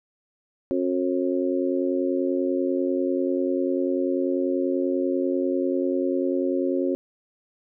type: harmonic tone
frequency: 90.2 Hz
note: F#2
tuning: 44 cents flat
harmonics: 3 / 4 / 5 / 6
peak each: -25 / -25 / -34 / -28 dBFS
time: 0.71-6.95 s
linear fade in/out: 0 ms
effects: none